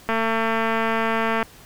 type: click train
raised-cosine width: 0.5 ms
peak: -8 dBFS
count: 302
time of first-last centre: 0.09-1.428 s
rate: 225 Hz
effects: pink hiss -47 dBFS RMS until 1.65 s